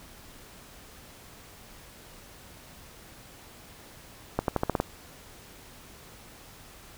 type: accelerating click train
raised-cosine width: 1 ms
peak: -10 dBFS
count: 7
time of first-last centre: 4.39-4.801 s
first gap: 92 ms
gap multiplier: 0.88
effects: pink hiss -50 dBFS RMS until 6.97 s